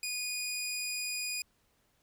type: tone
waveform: 15% pulse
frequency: 2464 Hz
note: D#7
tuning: 17 cents flat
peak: -27 dBFS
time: 0.03-1.42 s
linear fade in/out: 2 ms
effects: pink hiss -72 dBFS RMS until 2.02 s